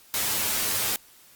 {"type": "noise with comb filter", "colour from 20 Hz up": "white", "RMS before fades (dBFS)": -26, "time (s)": [0.14, 0.96], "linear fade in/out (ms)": 0, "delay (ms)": 9.4, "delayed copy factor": 0.8, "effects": ["white hiss -54 dBFS RMS until 1.35 s", "Opus 48 kbps"]}